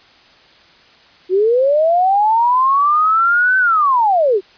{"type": "linear two-way sweep", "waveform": "sine", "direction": "up then down", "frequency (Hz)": [355.4, 1537, 355.4], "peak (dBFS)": -10, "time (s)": [1.29, 4.41], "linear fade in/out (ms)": 50, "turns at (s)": 3.58, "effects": ["white hiss -47 dBFS RMS until 4.57 s", "resampled to 11025 Hz"]}